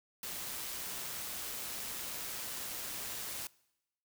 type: noise with amplitude modulation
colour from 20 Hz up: white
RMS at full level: -40 dBFS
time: 0.23-3.47 s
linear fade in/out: 2 ms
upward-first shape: sine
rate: 126 Hz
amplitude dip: 25%
effects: noise-tail reverb RT60 0.9 s tail -23 dB re dry